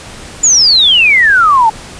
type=exponential sweep; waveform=sine; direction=down; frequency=7140 to 854 Hz; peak=-4 dBFS; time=0.43-1.7 s; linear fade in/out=10 ms; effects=pink hiss -30 dBFS RMS until 1.99 s + resampled to 22050 Hz